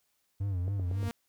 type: tone with vibrato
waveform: triangle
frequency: 94.2 Hz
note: F#2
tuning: 32 cents sharp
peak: -27 dBFS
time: 0.4-1.09 s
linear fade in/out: 10 ms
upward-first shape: sine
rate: 3.7 Hz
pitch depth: 120 cents each way
type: click train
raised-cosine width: 2 ms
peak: -29 dBFS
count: 4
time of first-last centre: 0.68-1.03 s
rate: 8.57 Hz
type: tone with exponential growth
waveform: sawtooth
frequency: 233 Hz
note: A#3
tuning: 1 cent flat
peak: -30 dBFS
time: 0.76-1.11 s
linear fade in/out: 0 ms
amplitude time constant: 75 ms
effects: white hiss -75 dBFS RMS until 1.28 s